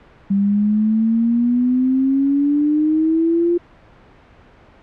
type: exponential sweep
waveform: sine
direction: up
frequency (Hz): 196 to 349.2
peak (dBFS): -13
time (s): 0.3-3.58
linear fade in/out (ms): 10
effects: pink hiss -47 dBFS RMS until 4.82 s + low-pass 2000 Hz 12 dB/octave